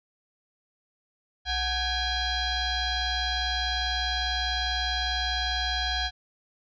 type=tone with frequency modulation; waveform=sine; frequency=1661.2 Hz; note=G#6; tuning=in tune; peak=-25 dBFS; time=1.45-6.11 s; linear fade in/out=50 ms; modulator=800 Hz; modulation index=3.6; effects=none